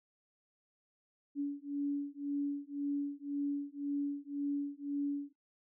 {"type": "beating tone pair", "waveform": "sine", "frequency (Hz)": [284, 285.9], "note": ["C#4", "D4"], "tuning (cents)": [42, -46], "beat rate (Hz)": 1.9, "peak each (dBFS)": [-37, -37], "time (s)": [1.35, 5.33], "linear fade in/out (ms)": 50, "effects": ["noise-tail reverb RT60 0.2 s tail -25 dB re dry"]}